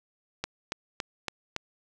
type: click train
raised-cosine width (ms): 0.2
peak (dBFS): -13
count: 5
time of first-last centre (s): 0.44-1.564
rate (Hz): 3.56
effects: none